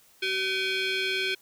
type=tone with frequency modulation; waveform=sine; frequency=379.8 Hz; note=F#4; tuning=45 cents sharp; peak=-23 dBFS; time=0.22-1.35 s; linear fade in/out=10 ms; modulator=954 Hz; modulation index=3.8; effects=tanh soft clip ceiling -24 dBFS + white hiss -59 dBFS RMS until 1.41 s